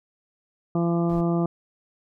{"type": "harmonic tone", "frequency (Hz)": 170.1, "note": "F3", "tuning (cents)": -45, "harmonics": [1, 2, 3, 4, 5, 6, 7], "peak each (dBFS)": [-22, -25, -35, -31, -39, -41, -37], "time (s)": [0.75, 1.46], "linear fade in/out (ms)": 2}
{"type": "noise", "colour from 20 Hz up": "brown", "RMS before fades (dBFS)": -38, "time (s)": [1.09, 1.21], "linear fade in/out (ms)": 5}
{"effects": []}